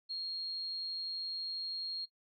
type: tone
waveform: sine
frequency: 4257 Hz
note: C8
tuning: 29 cents sharp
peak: -36 dBFS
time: 0.09-2.06 s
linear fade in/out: 20 ms
effects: noise-tail reverb RT60 0.1 s tail -24 dB re dry